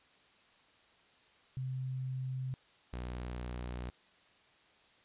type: tone pair in turn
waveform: sine / sawtooth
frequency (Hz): 130 / 61.07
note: C3 / B1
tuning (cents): -11 / -19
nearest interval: octave + minor second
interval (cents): 1308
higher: first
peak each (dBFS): -35 / -35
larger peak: neither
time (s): 1.57-2.54 / 2.93-3.9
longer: neither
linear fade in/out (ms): 0
effects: white hiss -65 dBFS RMS until 5.04 s + resampled to 8000 Hz